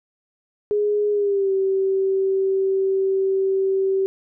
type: tone with pitch glide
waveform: sine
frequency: 415.3 to 385.3 Hz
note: G#4 to G4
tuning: 0 to -30 cents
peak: -17 dBFS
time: 0.71-4.06 s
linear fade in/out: 0 ms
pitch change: -130 cents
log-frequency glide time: 1.11-1.52 s
effects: none